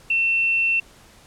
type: tone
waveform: sine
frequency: 2700 Hz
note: E7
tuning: 41 cents sharp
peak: -17 dBFS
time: 0.1-0.8 s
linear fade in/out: 5 ms
effects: pink hiss -50 dBFS RMS until 1.26 s + low-pass 11000 Hz 12 dB/octave